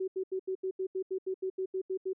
sine tone bursts, 377.4 Hz, F#4, 34 cents sharp, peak -30 dBFS, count 14, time 0-2.133 s, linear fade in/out 10 ms, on 79 ms, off 79 ms, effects none

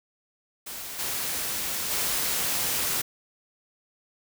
white noise with level steps, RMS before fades -37 / -30 / -27 dBFS, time 0.66-3.02 s, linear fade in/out 10 ms, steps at 0.98 / 1.9 s, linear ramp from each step 20 ms, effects none

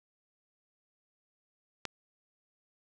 click, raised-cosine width 0.2 ms, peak -17 dBFS, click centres 1.853 s, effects none

